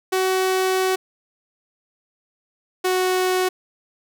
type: tone pair in turn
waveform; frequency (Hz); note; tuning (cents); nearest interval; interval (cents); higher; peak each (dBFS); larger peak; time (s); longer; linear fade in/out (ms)
sawtooth; 375.5 / 369.5; F#4 / F#4; +26 / -2; unison; 28; first; -14; neither; 0.12-0.96 / 2.84-3.49; first; 10
effects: none

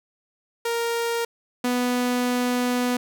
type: tone pair in turn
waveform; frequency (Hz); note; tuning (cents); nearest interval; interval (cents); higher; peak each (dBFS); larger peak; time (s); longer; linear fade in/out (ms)
sawtooth; 466.2 / 247; A#4 / B3; 0 / 0; major seventh; 1100; first; -19 / -17; second; 0.65-1.25 / 1.64-2.97; second; 5
effects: none

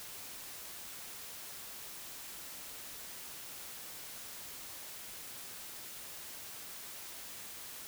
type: silence
effects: white hiss -47 dBFS RMS until 7.87 s

